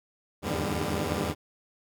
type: tone cluster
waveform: 10% pulse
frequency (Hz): 78.5 / 84.2 / 101.3 / 146.9 / 198.7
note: D#2 / E2 / G#2 / D3 / G3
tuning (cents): +16 / +37 / -43 / +1 / +24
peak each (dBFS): -26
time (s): 0.42-1.35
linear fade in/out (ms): 50
effects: none